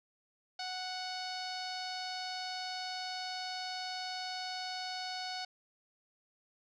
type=tone with low-pass filter; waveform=sawtooth; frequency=740 Hz; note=F#5; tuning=in tune; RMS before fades=-40 dBFS; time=0.59-5.45 s; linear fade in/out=5 ms; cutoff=4700 Hz; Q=5.8; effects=none